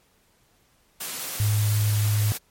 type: high-pass noise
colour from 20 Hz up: white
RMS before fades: -32 dBFS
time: 1-2.38 s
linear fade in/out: 10 ms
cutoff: 120 Hz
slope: 24 dB/octave
type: tone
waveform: sine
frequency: 105.2 Hz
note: G#2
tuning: 23 cents sharp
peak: -19 dBFS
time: 1.4-2.32 s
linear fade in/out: 0 ms
effects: pink hiss -63 dBFS RMS until 2.5 s + MP3 64 kbps